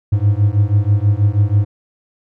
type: beating tone pair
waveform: triangle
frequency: 99.8 / 106 Hz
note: G2 / G#2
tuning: +32 / +36 cents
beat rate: 6.2 Hz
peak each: -12 dBFS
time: 0.12-1.65 s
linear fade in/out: 10 ms
effects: none